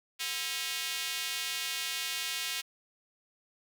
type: tone with high-pass filter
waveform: square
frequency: 146.83 Hz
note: D3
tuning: in tune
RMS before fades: -35 dBFS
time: 0.19-2.62 s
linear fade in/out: 20 ms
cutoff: 2800 Hz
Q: 1.3
effects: none